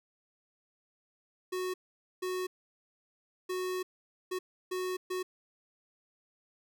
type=tone bursts at uneven times; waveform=square; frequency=368.2 Hz; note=F#4; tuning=8 cents flat; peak=-33 dBFS; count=6; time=1.52-1.74 / 2.22-2.47 / 3.49-3.83 / 4.31-4.39 / 4.71-4.97 / 5.1-5.23 s; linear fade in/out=10 ms; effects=none